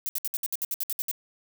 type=noise bursts; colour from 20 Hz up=violet; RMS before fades=-29 dBFS; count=12; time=0.06-1.113 s; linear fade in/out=0 ms; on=30 ms; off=63 ms; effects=none